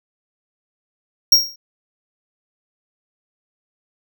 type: tone with exponential decay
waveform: square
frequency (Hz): 5588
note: F8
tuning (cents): 0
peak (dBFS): -5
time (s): 1.32-1.56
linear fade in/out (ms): 5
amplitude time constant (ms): 52
effects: none